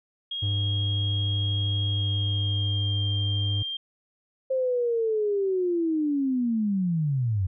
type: tone with pitch glide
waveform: sine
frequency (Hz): 3266 to 3188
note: G#7 to G7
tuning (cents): -30 to +28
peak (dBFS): -29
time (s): 0.31-3.77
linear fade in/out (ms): 5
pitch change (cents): -42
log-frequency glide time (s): 1.86-3.05
type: tone with vibrato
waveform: triangle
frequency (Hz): 101.3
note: G#2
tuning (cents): -43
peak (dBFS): -22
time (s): 0.42-3.63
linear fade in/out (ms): 10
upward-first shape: triangle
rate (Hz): 13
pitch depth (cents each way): 9
type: linear sweep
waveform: sine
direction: down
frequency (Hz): 530 to 88.3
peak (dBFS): -22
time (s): 4.5-7.47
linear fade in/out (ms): 10
effects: none